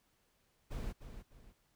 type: noise with echo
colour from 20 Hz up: brown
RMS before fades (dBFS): -40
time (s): 0.7-0.93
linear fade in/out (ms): 20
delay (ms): 300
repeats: 2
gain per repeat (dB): -9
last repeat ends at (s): 1.53
effects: pink hiss -75 dBFS RMS until 1.75 s